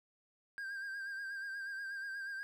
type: tone with vibrato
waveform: triangle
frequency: 1594 Hz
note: G6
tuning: 28 cents sharp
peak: -38 dBFS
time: 0.58-2.43 s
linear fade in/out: 0 ms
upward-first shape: sine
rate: 8.3 Hz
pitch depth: 44 cents each way
effects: none